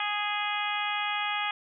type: harmonic tone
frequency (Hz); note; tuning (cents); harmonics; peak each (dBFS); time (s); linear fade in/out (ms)
414.7; G#4; -3; 2 / 3 / 4 / 5 / 6 / 7 / 8; -33 / -34 / -37 / -35 / -35 / -38 / -37; 0-1.51; 2
effects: none